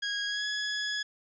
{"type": "tone with pitch glide", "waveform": "20% pulse", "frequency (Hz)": [1644, 1685.3], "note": ["G#6", "G#6"], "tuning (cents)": [-18, 25], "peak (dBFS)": -25, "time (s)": [0.02, 1.03], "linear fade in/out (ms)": 10, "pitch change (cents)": 43, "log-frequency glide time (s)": [0.26, 0.46], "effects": ["resampled to 16000 Hz"]}